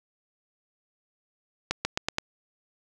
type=accelerating click train; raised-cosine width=0.2 ms; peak=-8 dBFS; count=5; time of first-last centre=1.71-2.184 s; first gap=140 ms; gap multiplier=0.89; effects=none